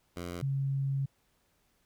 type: tone pair in turn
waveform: 10% pulse / sine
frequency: 87.31 / 136.91 Hz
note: F2 / C#3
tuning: 0 / -21 cents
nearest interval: minor sixth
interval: 779 cents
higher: second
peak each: -29 / -28 dBFS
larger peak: second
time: 0.16-0.42 / 0.42-1.06 s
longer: second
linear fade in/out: 10 ms
effects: pink hiss -72 dBFS RMS until 1.85 s